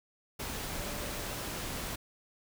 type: tone in noise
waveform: sine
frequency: 585 Hz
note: D5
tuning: 7 cents flat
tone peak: -47 dBFS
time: 0.77-1.34 s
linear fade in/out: 10 ms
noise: pink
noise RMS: -38 dBFS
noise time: 0.39-1.96 s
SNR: -12 dB
effects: none